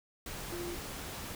sine tone in noise, 347.6 Hz, F4, 8 cents flat, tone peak -38 dBFS, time 0.52-0.75 s, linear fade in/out 2 ms, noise pink, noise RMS -42 dBFS, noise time 0.26-1.35 s, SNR +1 dB, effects none

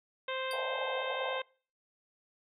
harmonic tone, 523 Hz, C5, 1 cent flat, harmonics 1 / 2 / 3 / 4 / 5 / 6 / 7, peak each -37 / -40 / -42 / -43 / -44 / -45 / -45 dBFS, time 0.28-1.42 s, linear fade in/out 5 ms
25% pulse tone with exponential decay, 4699 Hz, D8, in tune, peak -34 dBFS, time 0.51-0.61 s, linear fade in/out 1 ms, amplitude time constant 20 ms
pink band-pass noise, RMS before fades -40 dBFS, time 0.53-1.4 s, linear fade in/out 5 ms, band 480 to 940 Hz, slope 96 dB/octave
effects noise-tail reverb RT60 0.4 s tail -23 dB re dry

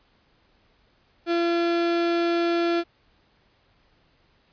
35% pulse tone, 340.9 Hz, F4, 42 cents flat, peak -19 dBFS, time 1.26-2.84 s, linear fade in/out 50 ms, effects pink hiss -63 dBFS RMS until 4.52 s + resampled to 11025 Hz

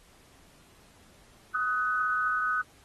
sine tone pair together, 1259 / 1497.2 Hz, D#6 / F#6, +20 / +20 cents, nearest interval minor third, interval 300 cents, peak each -28 dBFS, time 1.54-2.62 s, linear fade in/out 10 ms, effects pink hiss -59 dBFS RMS until 2.84 s + AAC 32 kbps

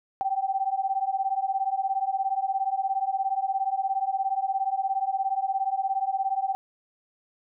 sine beating tone pair, 767 / 784 Hz, G5 / G5, -38 / 0 cents, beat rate 17 Hz, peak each -27 dBFS, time 0.21-6.55 s, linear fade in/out 0 ms, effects none

